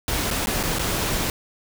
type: noise with dropouts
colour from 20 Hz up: pink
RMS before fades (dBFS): -24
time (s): 0.08-1.3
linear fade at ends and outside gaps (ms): 1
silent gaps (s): 0.305-0.311 / 0.46-0.47 / 0.63-0.635 / 0.786-0.793
effects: none